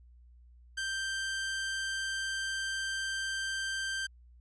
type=tone; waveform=sawtooth; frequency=1569 Hz; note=G6; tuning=1 cent sharp; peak=-29 dBFS; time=0.77-4.07 s; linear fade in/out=10 ms; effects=added 60 Hz sine -54 dBFS peak until 4.4 s + resampled to 22050 Hz